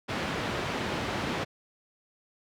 pink band-pass noise, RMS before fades -32 dBFS, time 0.08-1.45 s, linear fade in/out 20 ms, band 110 to 3300 Hz, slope 12 dB/octave, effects none

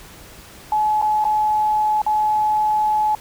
sine tone with dropouts, 853 Hz, G#5, 46 cents sharp, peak -15 dBFS, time 0.72-3.15 s, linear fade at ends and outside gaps 2 ms, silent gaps 1.016-1.024 / 1.242-1.251 / 2.018-2.064 s, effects pink hiss -42 dBFS RMS until 3.2 s

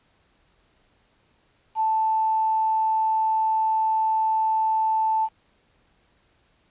sine tone with quantisation, 880 Hz, A5, in tune, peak -19 dBFS, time 1.75-5.29 s, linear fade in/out 50 ms, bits 8, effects pink hiss -64 dBFS RMS until 6.7 s + resampled to 8000 Hz

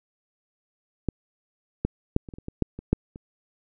clicks, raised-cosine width 3 ms, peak -11 / -10 / -6 / -26 / -26 / -28 / -20 / -8 / -23 / -6 / -27 dBFS, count 11, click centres 1.087 / 1.85 / 2.164 / 2.288 / 2.338 / 2.385 / 2.484 / 2.623 / 2.79 / 2.93 / 3.159 s, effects none

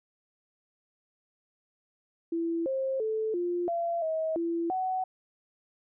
sine tone with pitch steps, 333.6 / 532 / 437.9 / 350.8 / 681 / 638 / 336.5 / 748 Hz, E4 / C5 / A4 / F4 / F5 / D#5 / E4 / F#5, +21 / +29 / -8 / +8 / -44 / +43 / +36 / +19 cents, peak -27 dBFS, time 2.32-5.04 s, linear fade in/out 5 ms, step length 340 ms, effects none

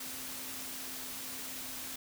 sine tone in noise, 260 Hz, C4, 11 cents flat, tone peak -53 dBFS, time 0-1.96 s, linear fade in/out 5 ms, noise white, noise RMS -42 dBFS, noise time 0-1.96 s, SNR -14 dB, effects none

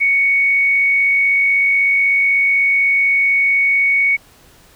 sine tone with frequency modulation, 2226 Hz, C#7, 7 cents sharp, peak -11 dBFS, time 0-4.17 s, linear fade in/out 20 ms, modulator 96.3 Hz, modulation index 0.28, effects pink hiss -48 dBFS RMS until 4.75 s

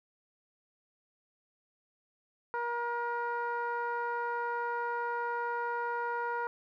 15% pulse tone with low-pass filter, 475.3 Hz, A#4, 34 cents sharp, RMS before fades -34 dBFS, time 2.54-6.47 s, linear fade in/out 0 ms, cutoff 1200 Hz, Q 2.6, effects none

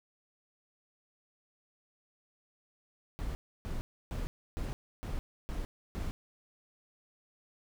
brown noise bursts, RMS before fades -36 dBFS, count 7, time 3.19-6.11 s, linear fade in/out 0 ms, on 160 ms, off 300 ms, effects none

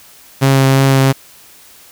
sawtooth tone with vibrato, 135 Hz, C#3, 45 cents flat, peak -4 dBFS, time 0.41-1.13 s, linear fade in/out 20 ms, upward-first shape triangle, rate 2.9 Hz, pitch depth 14 cents each way, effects white hiss -42 dBFS RMS until 1.91 s

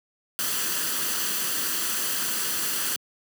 white noise with comb filter, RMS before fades -27 dBFS, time 0.39-2.96 s, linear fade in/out 0 ms, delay 0.66 ms, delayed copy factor +0.55, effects high-pass 200 Hz 12 dB/octave

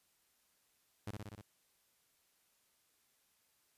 sawtooth tone with echo, 104.2 Hz, G#2, 6 cents sharp, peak -36 dBFS, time 1.07-1.11 s, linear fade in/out 5 ms, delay 61 ms, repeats 5, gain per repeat -2 dB, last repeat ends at 1.415 s, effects white hiss -75 dBFS RMS until 3.77 s + resampled to 32000 Hz

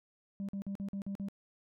sine tone bursts, 197.6 Hz, G3, 14 cents sharp, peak -33 dBFS, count 7, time 0.4-1.285 s, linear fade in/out 0 ms, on 87 ms, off 46 ms, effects tanh soft clip ceiling -34 dBFS

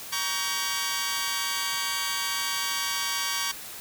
10% pulse chord, G diminished, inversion first, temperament just, 940.8 / 1128.9 / 1568 Hz, Bb5 / Db6 / G6, +16 / +31 / 0 cents, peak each -25 / -22 / -23 dBFS, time 0.12-3.52 s, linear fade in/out 10 ms, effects white hiss -40 dBFS RMS until 3.8 s

